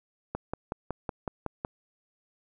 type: click train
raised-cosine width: 1 ms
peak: -17 dBFS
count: 8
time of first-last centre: 0.35-1.649 s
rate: 5.39 Hz
effects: none